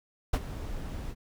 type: noise with ADSR envelope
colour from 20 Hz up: brown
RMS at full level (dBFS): -21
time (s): 0.33-1.15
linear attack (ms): 8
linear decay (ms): 47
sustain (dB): -16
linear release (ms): 44
effects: none